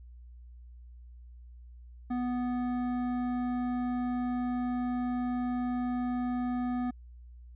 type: tone with hard clipping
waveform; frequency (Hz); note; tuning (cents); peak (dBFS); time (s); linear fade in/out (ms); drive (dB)
triangle; 246.9; B3; 0; -31; 2.1-6.91; 10; 15
effects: added 60 Hz sine -47 dBFS peak until 7.55 s + resampled to 8000 Hz